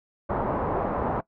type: low-pass noise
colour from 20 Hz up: white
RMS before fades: -27 dBFS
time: 0.29-1.21 s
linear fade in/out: 10 ms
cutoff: 1000 Hz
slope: 24 dB/octave
effects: noise-tail reverb RT60 0.1 s tail -20 dB re dry